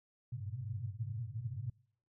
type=band-pass noise; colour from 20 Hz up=pink; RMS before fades=-41 dBFS; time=0.32-1.7 s; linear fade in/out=5 ms; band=100 to 130 Hz; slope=96 dB/octave; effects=noise-tail reverb RT60 0.6 s tail -25 dB re dry

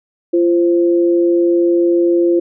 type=tone pair together; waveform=sine; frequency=343.6 / 523.3 Hz; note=F4 / C5; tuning=-28 / 0 cents; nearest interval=perfect fifth; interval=728 cents; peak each=-10 / -19 dBFS; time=0.33-2.4 s; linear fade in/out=10 ms; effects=none

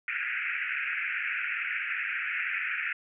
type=band-pass noise; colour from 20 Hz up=white; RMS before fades=-32 dBFS; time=0.08-2.93 s; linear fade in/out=2 ms; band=1400 to 2600 Hz; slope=96 dB/octave; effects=none

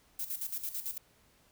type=noise with tremolo; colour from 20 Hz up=violet; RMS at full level=-36 dBFS; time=0.19-0.98 s; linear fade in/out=5 ms; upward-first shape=square; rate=9 Hz; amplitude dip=70%; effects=pink hiss -66 dBFS RMS until 1.51 s

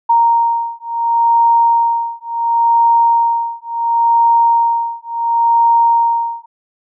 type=beating tone pair; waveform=sine; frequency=930 / 930.71 Hz; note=A#5 / A#5; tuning=-4 / -3 cents; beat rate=0.71 Hz; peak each=-13 dBFS; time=0.09-6.46 s; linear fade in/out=10 ms; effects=none

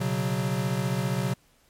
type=chord; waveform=square; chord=B suspended second; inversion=none; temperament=equal; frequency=123.47 / 138.59 / 185 Hz; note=B2 / C#3 / F#3; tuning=0 / 0 / 0 cents; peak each=-30 dBFS; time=0-1.34 s; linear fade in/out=10 ms; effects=pink hiss -63 dBFS RMS until 1.69 s + MP3 64 kbps

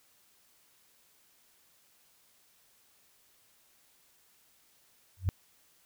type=tone with exponential growth; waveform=sine; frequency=92.7 Hz; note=F#2; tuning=4 cents sharp; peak=-21 dBFS; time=5.17-5.29 s; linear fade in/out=0 ms; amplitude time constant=24 ms; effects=white hiss -66 dBFS RMS until 5.85 s

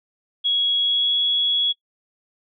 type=tone with pitch glide; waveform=sine; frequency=3329 to 3354 Hz; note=G#7 to G#7; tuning=+3 to +16 cents; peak=-17 dBFS; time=0.44-1.73 s; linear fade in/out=20 ms; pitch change=+13 cents; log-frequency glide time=0.79-1.16 s; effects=noise-tail reverb RT60 0.1 s tail -22 dB re dry

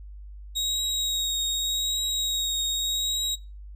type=tone with vibrato; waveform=30% pulse; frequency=3785 Hz; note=A#7; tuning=26 cents sharp; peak=-22 dBFS; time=0.55-3.36 s; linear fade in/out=20 ms; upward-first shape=triangle; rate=0.84 Hz; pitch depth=20 cents each way; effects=noise-tail reverb RT60 0.3 s tail -23 dB re dry + added 50 Hz sine -39 dBFS peak until 3.75 s

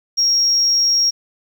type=tone; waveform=sine; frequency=5590 Hz; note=F8; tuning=1 cent sharp; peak=-11 dBFS; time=0.17-1.11 s; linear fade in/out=20 ms; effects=tanh soft clip ceiling -9 dBFS + 8-bit

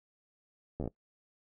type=slowing click train; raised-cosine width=2 ms; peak=-23 dBFS; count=6; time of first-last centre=0.8-0.876 s; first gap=12 ms; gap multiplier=1.12; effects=noise-tail reverb RT60 0.1 s tail -20 dB re dry

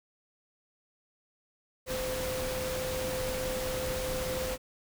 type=tone in noise; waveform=sine; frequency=514 Hz; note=C5; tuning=31 cents flat; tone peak=-33 dBFS; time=1.86-4.58 s; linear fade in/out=50 ms; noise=pink; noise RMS=-36 dBFS; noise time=1.86-4.58 s; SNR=0 dB; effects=none

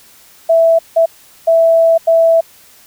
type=tone bursts at uneven times; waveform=sine; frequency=659.3 Hz; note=E5; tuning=in tune; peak=-6 dBFS; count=4; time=0.49-0.79 / 0.96-1.06 / 1.47-1.98 / 2.07-2.41 s; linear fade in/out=10 ms; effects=white hiss -44 dBFS RMS until 2.86 s

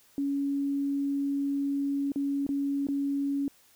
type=tone with dropouts; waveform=sine; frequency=280 Hz; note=C#4; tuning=18 cents sharp; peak=-26 dBFS; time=0.18-3.48 s; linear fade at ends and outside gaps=1 ms; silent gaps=2.119-2.159 / 2.466-2.49 / 2.869-2.886 s; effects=white hiss -61 dBFS RMS until 3.75 s

